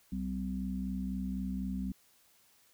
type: harmonic tone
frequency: 64 Hz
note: C2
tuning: 38 cents flat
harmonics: 1 / 3 / 4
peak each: -40 / -35 / -40 dBFS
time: 0.12-1.92 s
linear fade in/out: 5 ms
effects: white hiss -66 dBFS RMS until 2.73 s